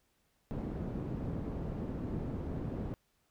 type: low-pass noise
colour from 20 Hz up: white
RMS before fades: -38 dBFS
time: 0.51-2.94 s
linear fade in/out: 0 ms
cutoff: 250 Hz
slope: 12 dB/octave
effects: pink hiss -75 dBFS RMS until 3.3 s